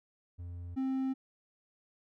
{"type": "tone pair in turn", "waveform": "triangle", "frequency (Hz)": [87.31, 264.2], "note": ["F2", "C4"], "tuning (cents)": [0, 17], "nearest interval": "octave + perfect fifth", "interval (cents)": 1917, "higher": "second", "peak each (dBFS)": [-38, -28], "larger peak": "second", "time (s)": [[0.38, 0.76], [0.76, 1.14]], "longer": "neither", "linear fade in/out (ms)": 20, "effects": []}